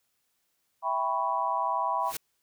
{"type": "chord", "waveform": "sine", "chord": "C# half-diminished seventh", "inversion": "first", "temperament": "equal with one note detuned", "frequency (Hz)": [659.3, 790.8, 987.8, 1108.7], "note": ["E5", "G5", "B5", "C#6"], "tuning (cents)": [0, 15, 0, 0], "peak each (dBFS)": [-34, -32, -28, -33], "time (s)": [0.82, 2.13], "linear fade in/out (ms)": 50}
{"type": "noise with exponential growth", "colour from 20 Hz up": "white", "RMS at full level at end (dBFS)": -30, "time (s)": [1.99, 2.17], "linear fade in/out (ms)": 5, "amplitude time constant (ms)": 38}
{"effects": ["white hiss -75 dBFS RMS until 2.42 s"]}